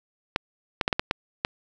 clicks, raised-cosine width 0.3 ms, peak -6 dBFS, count 7, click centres 0.361 / 0.812 / 0.879 / 0.928 / 0.995 / 1.111 / 1.449 s, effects none

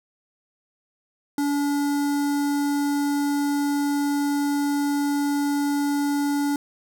square tone with notch filter, 286.8 Hz, D4, 41 cents flat, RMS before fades -23 dBFS, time 1.38-6.56 s, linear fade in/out 2 ms, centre 2700 Hz, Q 0.94, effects none

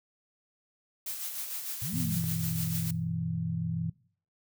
blue noise with tremolo, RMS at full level -35 dBFS, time 1.06-2.91 s, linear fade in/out 5 ms, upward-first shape sine, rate 6.6 Hz, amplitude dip 45%
sine linear two-way sweep, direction up then down, 102.5 to 261.6 to 155 Hz, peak -34 dBFS, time 1.82-2.24 s, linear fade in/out 0 ms, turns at 1.98 s
sine chord, E minor, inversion first, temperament equal, 98 / 123.47 / 164.81 Hz, G2 / B2 / E3, 0 / 0 / 0 cents, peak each -37 / -37 / -31 dBFS, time 1.93-3.9 s, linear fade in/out 5 ms
effects noise-tail reverb RT60 0.5 s tail -21 dB re dry

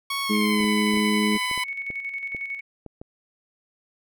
15% pulse tone with pitch glide, 1108.7 to 1005 Hz, C#6 to B5, 0 to +30 cents, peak -19 dBFS, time 0.1-1.64 s, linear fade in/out 5 ms, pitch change -170 cents, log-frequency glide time 0.23-0.64 s
harmonic tone, 105.3 Hz, G#2, 24 cents sharp, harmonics 2 / 3 / 4, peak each -21 / -29 / -29 dBFS, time 0.29-1.38 s, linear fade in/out 20 ms
sine tone with tremolo, 2217 Hz, C#7, in tune, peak -27 dBFS, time 0.32-2.61 s, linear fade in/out 20 ms, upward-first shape square, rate 11 Hz, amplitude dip 50%
clicks, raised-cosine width 2 ms, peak -25 dBFS, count 11, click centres 0.606 / 0.643 / 0.941 / 0.972 / 1.353 / 1.513 / 1.577 / 1.903 / 2.348 / 2.863 / 3.015 s
effects none

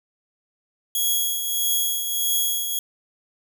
5% pulse tone with tremolo, 3322 Hz, G#7, in tune, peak -10 dBFS, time 0.95-2.79 s, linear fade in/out 2 ms, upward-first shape triangle, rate 1.6 Hz, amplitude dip 55%, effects none

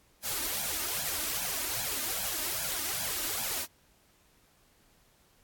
white noise with flanger, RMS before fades -33 dBFS, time 0.22-3.67 s, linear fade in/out 50 ms, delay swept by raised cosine 1.2 to 3.3 ms, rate 2.5 Hz, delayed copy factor +0.9, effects pink hiss -65 dBFS RMS until 5.43 s + AAC 64 kbps

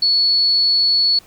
sine tone, 4408 Hz, C#8, 11 cents flat, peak -12 dBFS, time 0.02-1.19 s, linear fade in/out 5 ms, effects pink hiss -48 dBFS RMS until 1.26 s

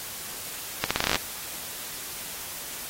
accelerating click train, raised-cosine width 0.2 ms, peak -5 dBFS, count 11, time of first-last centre 0.84-1.156 s, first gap 66 ms, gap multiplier 0.82, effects white hiss -37 dBFS RMS until 2.89 s + AAC 48 kbps

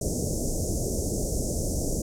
pink band-stop noise, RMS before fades -27 dBFS, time 0.01-2.02 s, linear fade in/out 5 ms, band 630 to 5800 Hz, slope 48 dB/octave, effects low-pass 9000 Hz 12 dB/octave

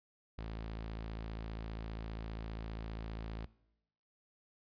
sawtooth tone, 55 Hz, A1, in tune, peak -37 dBFS, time 0.38-3.46 s, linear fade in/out 5 ms, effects noise-tail reverb RT60 0.9 s tail -21 dB re dry + resampled to 11025 Hz

